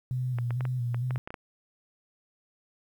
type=tone with vibrato; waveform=sine; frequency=123.4 Hz; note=B2; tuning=1 cent flat; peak=-27 dBFS; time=0.11-1.18 s; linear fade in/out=0 ms; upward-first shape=square; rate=2.2 Hz; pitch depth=46 cents each way
type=clicks; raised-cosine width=0.5 ms; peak=-23 dBFS; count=10; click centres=0.386 / 0.507 / 0.608 / 0.653 / 0.945 / 1.108 / 1.159 / 1.275 / 1.305 / 1.342 s
effects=10-bit